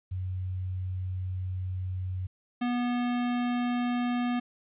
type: tone pair in turn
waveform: sine / square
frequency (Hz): 92.5 / 243.7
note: F#2 / B3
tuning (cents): 0 / -23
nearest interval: octave + perfect fourth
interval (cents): 1677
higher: second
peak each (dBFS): -30 / -27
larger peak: second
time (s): 0.11-2.27 / 2.61-4.4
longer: first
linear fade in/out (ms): 10
effects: resampled to 8000 Hz + 11-bit